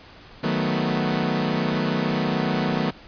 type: chord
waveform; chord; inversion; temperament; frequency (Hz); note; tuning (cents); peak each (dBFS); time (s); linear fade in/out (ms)
sawtooth; B dominant seventh; first; equal; 155.56 / 185 / 220 / 246.9; D#3 / F#3 / A3 / B3; 0 / 0 / 0 / 0; -23; 0.43-2.91; 10
effects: pink hiss -46 dBFS RMS until 3.07 s + resampled to 11025 Hz